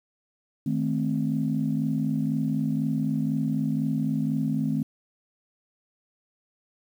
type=chord; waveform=sine; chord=A diminished; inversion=second; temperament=equal with one note detuned; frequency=155.56 / 217.6 / 261.6 Hz; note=Eb3 / A3 / C4; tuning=0 / -19 / 0 cents; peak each=-27 dBFS; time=0.66-4.83 s; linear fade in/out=5 ms; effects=tanh soft clip ceiling -14 dBFS + 9-bit